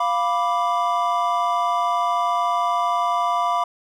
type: chord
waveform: triangle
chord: B diminished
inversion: second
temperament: equal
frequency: 698.5 / 987.8 / 1174.7 Hz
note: F5 / B5 / D6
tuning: 0 / 0 / 0 cents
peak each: -21 dBFS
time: 0-3.64 s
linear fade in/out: 5 ms
effects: none